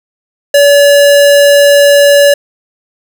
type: tone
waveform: square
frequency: 571 Hz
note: D5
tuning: 49 cents flat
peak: -3 dBFS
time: 0.54-2.34 s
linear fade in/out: 5 ms
effects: none